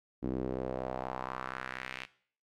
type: tone with band-pass filter sweep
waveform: sawtooth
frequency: 64.2 Hz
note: C2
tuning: 32 cents flat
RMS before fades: -38 dBFS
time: 0.22-2.06 s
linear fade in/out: 20 ms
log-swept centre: 290 to 2600 Hz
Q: 2.2
effects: noise-tail reverb RT60 0.5 s tail -17 dB re dry